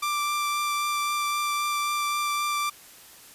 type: tone with vibrato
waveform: sawtooth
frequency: 1178 Hz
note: D6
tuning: 5 cents sharp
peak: -21 dBFS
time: 0.02-2.7 s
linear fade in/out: 10 ms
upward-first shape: triangle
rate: 3.8 Hz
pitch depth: 10 cents each way
effects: white hiss -49 dBFS RMS until 3.34 s + resampled to 32000 Hz